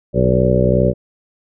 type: harmonic tone with a mistuned harmonic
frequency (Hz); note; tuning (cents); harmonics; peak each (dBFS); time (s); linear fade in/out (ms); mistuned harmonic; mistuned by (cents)
62.5; B1; +21; 1 / 2 / 3 / 4 / 5 / 6 / 7 / 8 / 9; -21 / -17 / -18 / -24 / -28 / -20 / -22 / -20 / -18; 0.13-0.94; 50; 9; +31
effects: none